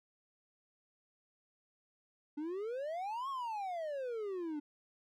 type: exponential two-way sweep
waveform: triangle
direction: up then down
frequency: 287.6 to 1118 to 287.6 Hz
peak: -35 dBFS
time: 2.37-4.6 s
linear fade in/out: 10 ms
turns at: 3.29 s
effects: none